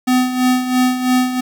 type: tone with tremolo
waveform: square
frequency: 252.9 Hz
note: B3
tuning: 41 cents sharp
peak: -11 dBFS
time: 0.07-1.41 s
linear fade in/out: 10 ms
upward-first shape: sine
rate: 3 Hz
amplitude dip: 65%
effects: 7-bit